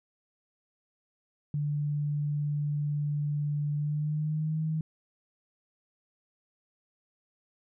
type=tone with pitch glide; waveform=sine; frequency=147 to 157.55 Hz; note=D3 to D#3; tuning=+2 to +22 cents; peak=-27 dBFS; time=1.54-4.81 s; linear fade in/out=2 ms; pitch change=+120 cents; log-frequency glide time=3.75-4.61 s; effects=none